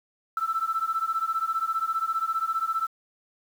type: beating tone pair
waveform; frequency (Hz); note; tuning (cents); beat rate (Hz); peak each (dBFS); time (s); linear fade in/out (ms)
sine; 1318 / 1333; E6 / E6; -1 / +19; 15; -27; 0.37-2.87; 2
effects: tanh soft clip ceiling -17 dBFS + 8-bit